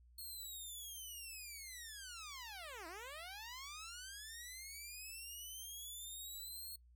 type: linear two-way sweep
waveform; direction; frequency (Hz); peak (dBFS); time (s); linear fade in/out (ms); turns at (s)
10% pulse; down then up; 4323 to 313.5 to 4323; -40; 0.18-6.76; 5; 2.87
effects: noise-tail reverb RT60 0.1 s tail -21 dB re dry + added 60 Hz sine -62 dBFS peak until 6.95 s